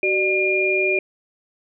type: tone cluster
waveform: sine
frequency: 378.3 / 599 / 2412 Hz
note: F#4 / D5 / D7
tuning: +38 / +34 / +46 cents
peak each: -21 / -26 / -19 dBFS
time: 0.03-0.99 s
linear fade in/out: 2 ms
effects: none